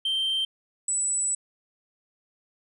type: tone pair in turn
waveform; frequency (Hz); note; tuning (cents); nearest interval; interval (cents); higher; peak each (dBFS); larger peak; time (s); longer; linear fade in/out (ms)
sine; 3136 / 7923; G7 / B8; 0 / +5; octave + major third; 1605; second; -21; neither; 0.05-0.45 / 0.88-1.35; second; 5
effects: tanh soft clip ceiling -22 dBFS